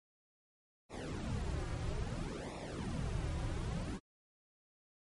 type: noise with flanger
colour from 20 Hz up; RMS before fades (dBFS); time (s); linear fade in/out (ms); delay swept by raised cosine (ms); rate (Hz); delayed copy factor
brown; -39; 0.89-4; 50; 0.64 to 4.64; 0.6; -1
effects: MP3 48 kbps